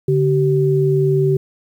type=tone pair together; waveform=sine; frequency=143.7 / 383.6 Hz; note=D3 / G4; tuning=-37 / -37 cents; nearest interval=octave + perfect fourth; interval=1700 cents; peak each=-15 dBFS; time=0.08-1.37 s; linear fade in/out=5 ms; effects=8-bit